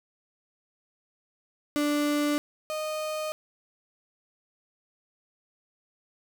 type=tone pair in turn; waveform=35% pulse; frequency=293.7 / 617.9 Hz; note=D4 / D#5; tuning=0 / -12 cents; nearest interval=octave + minor second; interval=1288 cents; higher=second; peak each=-22 / -28 dBFS; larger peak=first; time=1.76-2.38 / 2.7-3.32 s; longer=neither; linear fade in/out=0 ms; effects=none